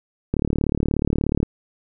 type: click train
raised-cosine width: 3 ms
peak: -7 dBFS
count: 41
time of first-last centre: 0.34-1.43 s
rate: 36.7 Hz
effects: none